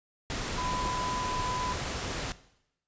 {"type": "tone in noise", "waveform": "sine", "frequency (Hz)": 1000, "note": "B5", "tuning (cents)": 21, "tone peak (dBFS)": -33, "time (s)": [0.58, 1.73], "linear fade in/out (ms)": 0, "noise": "pink", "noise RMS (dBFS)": -34, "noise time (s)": [0.3, 2.32], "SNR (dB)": -2, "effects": ["noise-tail reverb RT60 0.8 s tail -17 dB re dry", "resampled to 16000 Hz"]}